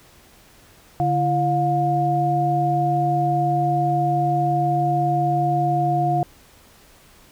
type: tone cluster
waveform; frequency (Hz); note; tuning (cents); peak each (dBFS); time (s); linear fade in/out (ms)
sine; 144.6 / 337.7 / 712; D3 / E4 / F5; -27 / +42 / +33; -22 / -26 / -19; 1-6.23; 0
effects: pink hiss -51 dBFS RMS until 7.31 s